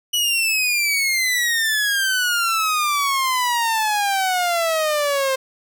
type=exponential sweep; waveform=sawtooth; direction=down; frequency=2957 to 523.3 Hz; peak=-14 dBFS; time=0.13-5.36 s; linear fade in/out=10 ms; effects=none